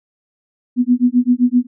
sine tone with tremolo, 246.5 Hz, B3, 3 cents flat, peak -7 dBFS, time 0.76-1.67 s, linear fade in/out 50 ms, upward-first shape sine, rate 7.7 Hz, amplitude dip 100%, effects none

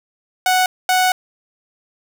sawtooth tone bursts at uneven times, 740 Hz, F#5, in tune, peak -9 dBFS, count 2, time 0.46-0.66 / 0.89-1.12 s, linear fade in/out 2 ms, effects none

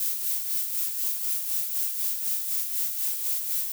violet noise with tremolo, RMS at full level -26 dBFS, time 0-3.72 s, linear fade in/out 2 ms, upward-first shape sine, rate 4 Hz, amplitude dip 50%, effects none

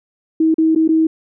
sine tone with dropouts, 320 Hz, D#4, 49 cents sharp, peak -10 dBFS, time 0.4-1.07 s, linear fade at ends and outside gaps 5 ms, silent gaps 0.543-0.582 / 0.75-0.759 / 0.878-0.889 s, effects none

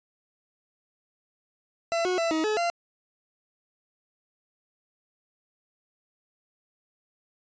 40% pulse tone with pitch steps, 672 / 364.9 / 667 / 317 / 427.8 / 688 Hz, E5 / F#4 / E5 / D#4 / A4 / F5, +33 / -24 / +20 / +32 / -49 / -26 cents, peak -23 dBFS, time 1.92-2.7 s, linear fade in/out 0 ms, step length 130 ms, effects resampled to 16000 Hz

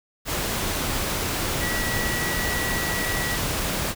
sine tone in noise, 1937 Hz, B6, 34 cents flat, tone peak -28 dBFS, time 1.59-3.39 s, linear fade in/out 50 ms, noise pink, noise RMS -26 dBFS, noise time 0.25-3.95 s, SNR -5 dB, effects none

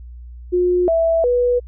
sine tone with pitch steps, 358.2 / 659 / 489.8 Hz, F4 / E5 / B4, +44 / -1 / -14 cents, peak -13 dBFS, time 0.52-1.6 s, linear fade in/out 20 ms, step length 360 ms, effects added 60 Hz sine -33 dBFS peak until 1.67 s

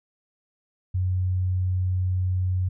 sine tone, 92 Hz, F#2, 9 cents flat, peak -21 dBFS, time 0.94-2.69 s, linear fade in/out 10 ms, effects none

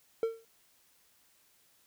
triangle tone with exponential decay, 453.3 Hz, A#4, 48 cents flat, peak -22 dBFS, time 0.23-0.45 s, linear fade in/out 1 ms, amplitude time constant 47 ms, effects white hiss -67 dBFS RMS until 1.86 s

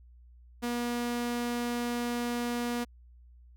sawtooth tone, 240 Hz, B3, 49 cents flat, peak -26 dBFS, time 0.62-2.85 s, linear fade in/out 20 ms, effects added 60 Hz sine -52 dBFS peak until 3.56 s

